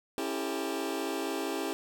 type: chord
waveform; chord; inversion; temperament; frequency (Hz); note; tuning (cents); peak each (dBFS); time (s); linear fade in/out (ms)
sawtooth; A dominant seventh; first; just; 275 / 330 / 396 / 440; C#4 / E4 / G4 / A4; -14 / +2 / +18 / 0; -33 / -32 / -32 / -36; 0.18-1.73; 0
effects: none